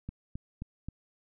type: click train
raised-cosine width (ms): 5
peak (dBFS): -25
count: 4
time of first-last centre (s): 0.09-0.886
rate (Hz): 3.77
effects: none